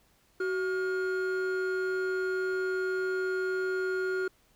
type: tone pair together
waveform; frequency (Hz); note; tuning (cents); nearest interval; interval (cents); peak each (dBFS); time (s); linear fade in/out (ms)
triangle; 375.2 / 1423; F#4 / F6; +24 / +32; octave + major seventh; 2308; -26 / -31; 0.4-4.28; 5
effects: tanh soft clip ceiling -22 dBFS + pink hiss -66 dBFS RMS until 4.55 s